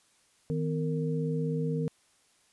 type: tone cluster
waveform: sine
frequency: 158.3 / 254.4 / 459.5 Hz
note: D#3 / C4 / A#4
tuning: +30 / -48 / -25 cents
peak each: -29 / -35 / -34 dBFS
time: 0.5-1.88 s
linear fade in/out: 0 ms
effects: white hiss -66 dBFS RMS until 2.52 s + resampled to 24000 Hz